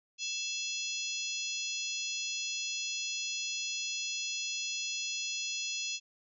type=harmonic tone with a mistuned harmonic; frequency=840 Hz; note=G#5; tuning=19 cents sharp; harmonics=3 / 4 / 5 / 6 / 7 / 8; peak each=-39 / -40 / -41 / -42 / -42 / -43 dBFS; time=0.18-6 s; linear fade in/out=50 ms; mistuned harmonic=3; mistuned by=+87 cents; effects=none